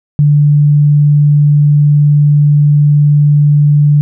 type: tone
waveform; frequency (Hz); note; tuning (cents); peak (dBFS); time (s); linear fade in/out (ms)
sine; 146.83; D3; 0; -4; 0.19-4.01; 0
effects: none